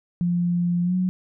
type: tone with pitch glide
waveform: sine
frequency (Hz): 174.61 to 183.5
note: F3 to F#3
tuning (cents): 0 to -14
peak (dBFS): -19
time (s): 0.21-1.09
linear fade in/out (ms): 0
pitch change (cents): +86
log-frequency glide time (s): 0.83-0.95
effects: none